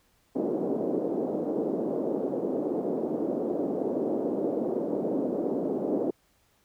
pink band-pass noise, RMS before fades -29 dBFS, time 0.35-6.11 s, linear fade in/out 10 ms, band 250 to 540 Hz, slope 24 dB/octave, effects pink hiss -67 dBFS RMS until 6.64 s

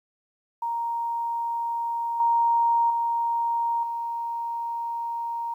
sine tone with level steps, 933 Hz, A#5, 1 cent sharp, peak -25 / -18 / -22 / -27 dBFS, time 0.62-5.54 s, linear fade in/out 5 ms, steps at 2.2 / 2.9 / 3.83 s, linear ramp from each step 2 ms, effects 10-bit

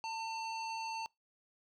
square tone with low-pass filter, 898 Hz, A5, 35 cents sharp, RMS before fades -40 dBFS, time 0.04-1.06 s, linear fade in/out 0 ms, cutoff 5100 Hz, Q 1.6, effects noise-tail reverb RT60 0.2 s tail -25 dB re dry

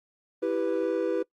triangle chord, E minor, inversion none, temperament equal, 329.6 / 392 / 493.9 Hz, E4 / G4 / B4, 0 / 0 / 0 cents, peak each -28 / -28 / -26 dBFS, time 0.42-1.23 s, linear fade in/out 10 ms, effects noise-tail reverb RT60 0.1 s tail -22 dB re dry + Opus 24 kbps

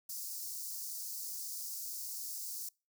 white high-pass noise, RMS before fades -42 dBFS, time 0.09-2.69 s, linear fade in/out 5 ms, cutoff 4700 Hz, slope 48 dB/octave, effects noise-tail reverb RT60 0.3 s tail -26 dB re dry

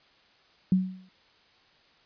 sine tone with exponential decay, 186.3 Hz, F#3, 12 cents sharp, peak -16 dBFS, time 0.72-1.09 s, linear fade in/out 2 ms, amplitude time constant 79 ms, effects white hiss -61 dBFS RMS until 2.05 s + resampled to 11025 Hz

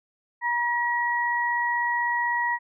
sine tone pair together, 956 / 1912 Hz, A#5 / A#6, +43 / +43 cents, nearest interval octave, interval 1200 cents, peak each -25 dBFS, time 0.41-2.59 s, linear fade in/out 50 ms, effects none

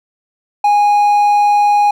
triangle tone, 825 Hz, G#5, 12 cents flat, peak -6 dBFS, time 0.64-1.91 s, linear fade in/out 5 ms, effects none

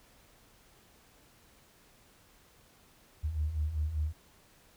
sine beating tone pair, 72.7 / 77.8 Hz, D2 / D#2, -17 / 0 cents, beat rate 5.1 Hz, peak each -36 / -30 dBFS, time 3.23-4.13 s, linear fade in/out 20 ms, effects tanh soft clip ceiling -22 dBFS + pink hiss -62 dBFS RMS until 4.76 s

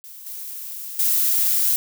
violet noise with level steps, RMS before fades -40 / -33 / -19 dBFS, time 0.04-1.76 s, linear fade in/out 0 ms, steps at 0.26 / 0.99 s, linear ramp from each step 5 ms, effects none

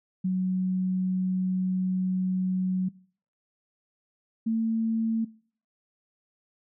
sine tone pair in turn, 185.5 / 224.6 Hz, F#3 / A3, +5 / +36 cents, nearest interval minor third, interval 331 cents, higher second, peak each -23 / -23 dBFS, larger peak neither, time 0.24-2.89 / 4.46-5.25 s, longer first, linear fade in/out 10 ms, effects noise-tail reverb RT60 0.5 s tail -22 dB re dry

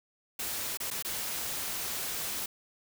white noise with dropouts, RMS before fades -35 dBFS, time 0.39-2.46 s, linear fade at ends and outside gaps 5 ms, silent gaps 0.773-0.801 / 0.904-0.911 / 1.025-1.047 s, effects none

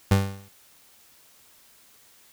30% pulse tone with exponential decay, 98 Hz, G2, in tune, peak -11 dBFS, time 0.11-0.49 s, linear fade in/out 5 ms, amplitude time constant 82 ms, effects white hiss -56 dBFS RMS until 2.32 s

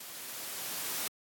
white noise with level ramp, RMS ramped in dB -45 to -34 dBFS, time 0-1.08 s, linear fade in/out 5 ms, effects high-pass 150 Hz 12 dB/octave + AAC 64 kbps

